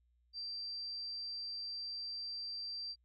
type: tone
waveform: sine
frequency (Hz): 4699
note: D8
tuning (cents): 0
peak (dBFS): -40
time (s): 0.33-2.96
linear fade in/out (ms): 50
effects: added 60 Hz sine -70 dBFS peak until 3.04 s